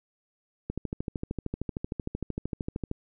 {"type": "click train", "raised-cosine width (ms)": 3, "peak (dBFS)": -18, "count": 30, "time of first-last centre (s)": [0.7, 2.914], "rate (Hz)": 13.1, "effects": []}